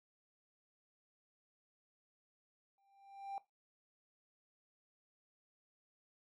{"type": "tone with exponential growth", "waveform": "triangle", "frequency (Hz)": 790, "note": "G5", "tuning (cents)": 13, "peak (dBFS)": -35, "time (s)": [2.78, 3.38], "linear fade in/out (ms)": 1, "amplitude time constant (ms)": 130, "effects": ["noise-tail reverb RT60 0.2 s tail -19 dB re dry", "tanh soft clip ceiling -35 dBFS"]}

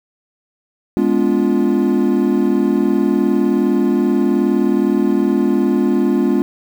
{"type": "chord", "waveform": "triangle", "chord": "G# diminished seventh", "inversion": "none", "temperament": "equal with one note detuned", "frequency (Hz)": [207.7, 246.9, 286.6, 349.2], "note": ["G#3", "B3", "D4", "F4"], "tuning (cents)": [0, 0, -42, 0], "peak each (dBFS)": -16, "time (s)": [0.97, 6.42], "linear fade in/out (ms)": 0, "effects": ["7-bit"]}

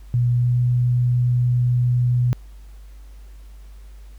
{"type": "tone with pitch glide", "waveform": "sine", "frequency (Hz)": [121.5, 122.91], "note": ["B2", "B2"], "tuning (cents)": [-28, -8], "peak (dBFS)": -15, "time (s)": [0.14, 2.33], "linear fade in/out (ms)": 0, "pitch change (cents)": 20, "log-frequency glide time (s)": [0.3, 0.6], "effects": ["added 50 Hz sine -38 dBFS peak until 4.18 s", "pink hiss -57 dBFS RMS until 4.18 s"]}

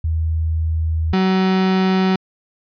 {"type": "tone pair in turn", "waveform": ["sine", "35% pulse"], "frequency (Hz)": [80.3, 188.3], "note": ["E2", "F#3"], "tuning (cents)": [-45, 31], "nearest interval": "octave + minor third", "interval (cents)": 1476, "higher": "second", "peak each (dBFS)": [-16, -12], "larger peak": "second", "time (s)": [[0.04, 1.13], [1.13, 2.16]], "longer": "first", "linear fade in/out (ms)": 5, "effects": ["resampled to 11025 Hz"]}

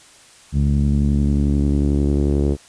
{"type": "tone with low-pass filter sweep", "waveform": "sawtooth", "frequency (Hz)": 71.2, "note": "C#2", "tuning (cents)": 47, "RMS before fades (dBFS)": -17, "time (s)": [0.52, 2.57], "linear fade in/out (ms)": 50, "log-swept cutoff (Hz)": [180, 400], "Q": 2.5, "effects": ["white hiss -47 dBFS RMS until 2.68 s", "resampled to 22050 Hz"]}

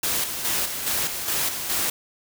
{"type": "noise with tremolo", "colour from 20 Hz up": "white", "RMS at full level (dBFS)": -24, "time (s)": [0.03, 1.9], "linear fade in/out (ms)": 5, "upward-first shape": "square", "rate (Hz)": 2.4, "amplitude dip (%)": 50, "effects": []}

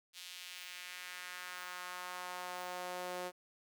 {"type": "tone with high-pass filter sweep", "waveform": "sawtooth", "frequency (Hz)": 180.2, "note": "F#3", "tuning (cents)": -45, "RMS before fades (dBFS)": -45, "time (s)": [0.13, 3.32], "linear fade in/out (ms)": 50, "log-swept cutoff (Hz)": [3400, 480], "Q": 1.5, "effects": ["11-bit"]}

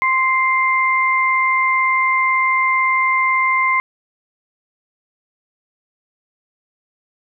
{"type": "tone pair together", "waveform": "sine", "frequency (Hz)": [1047, 2094], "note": ["C6", "C7"], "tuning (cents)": [1, 1], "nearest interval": "octave", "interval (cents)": 1200, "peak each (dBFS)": -16, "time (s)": [0.02, 3.8], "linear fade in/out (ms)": 0, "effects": []}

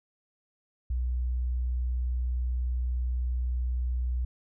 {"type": "tone", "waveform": "sine", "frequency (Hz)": 61.7, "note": "B1", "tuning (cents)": -1, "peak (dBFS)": -26, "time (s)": [0.9, 4.25], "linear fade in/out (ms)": 5, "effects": []}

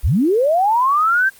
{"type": "linear sweep", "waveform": "sine", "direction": "up", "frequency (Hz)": [36.72, 1600], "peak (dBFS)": -12, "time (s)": [0.03, 1.3], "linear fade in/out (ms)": 20, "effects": ["white hiss -46 dBFS RMS until 1.39 s", "Opus 24 kbps"]}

